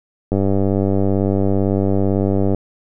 click train, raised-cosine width 2 ms, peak -5 dBFS, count 219, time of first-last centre 0.32-2.547 s, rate 97.9 Hz, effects none

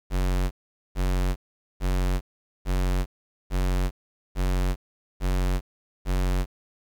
square tone bursts, 46 Hz, F#1, 9 cents flat, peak -22 dBFS, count 8, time 0.1-6.46 s, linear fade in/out 50 ms, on 410 ms, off 440 ms, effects 9-bit

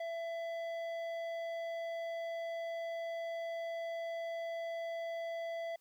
sine tone with tanh clipping, 668 Hz, E5, 23 cents sharp, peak -39 dBFS, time 0-5.76 s, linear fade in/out 5 ms, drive 11 dB, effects white hiss -74 dBFS RMS until 5.8 s

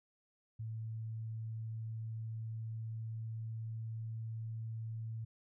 sine tone with pitch glide, 111.4 to 112.24 Hz, A2 to A2, +22 to +35 cents, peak -39 dBFS, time 0.59-5.25 s, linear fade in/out 10 ms, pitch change +13 cents, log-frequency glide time 0.74-4.32 s, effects none

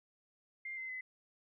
sine tone with pitch steps, 2100 / 2063 / 2026 Hz, C7 / C7 / B6, +6 / -25 / +44 cents, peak -40 dBFS, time 0.65-1.01 s, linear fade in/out 5 ms, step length 120 ms, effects none

